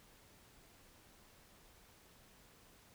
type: silence
effects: pink hiss -64 dBFS RMS until 2.94 s